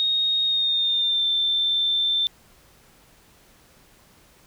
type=tone with pitch glide; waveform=sine; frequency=3729 to 3559 Hz; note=A#7 to A7; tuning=0 to +19 cents; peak=-19 dBFS; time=0-2.27 s; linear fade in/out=0 ms; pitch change=-81 cents; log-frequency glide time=0.45-1.26 s; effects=pink hiss -55 dBFS RMS until 4.46 s